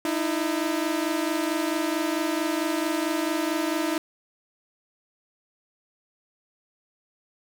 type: tone pair together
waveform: sawtooth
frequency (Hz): 306.6 / 331.1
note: D#4 / E4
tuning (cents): -25 / +8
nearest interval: minor second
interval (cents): 133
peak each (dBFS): -23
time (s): 0.05-3.98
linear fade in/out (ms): 2
effects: none